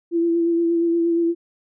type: tone with vibrato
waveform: sine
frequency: 337.2 Hz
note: E4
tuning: 39 cents sharp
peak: -16 dBFS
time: 0.11-1.35 s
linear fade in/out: 50 ms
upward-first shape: sine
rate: 8.5 Hz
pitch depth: 21 cents each way
effects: none